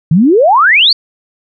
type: exponential sweep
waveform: sine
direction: up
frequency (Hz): 146.83 to 4699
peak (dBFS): -4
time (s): 0.11-0.93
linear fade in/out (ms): 5
effects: none